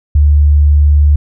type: tone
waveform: sine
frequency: 73.42 Hz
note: D2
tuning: in tune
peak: -4 dBFS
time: 0.15-1.16 s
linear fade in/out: 5 ms
effects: none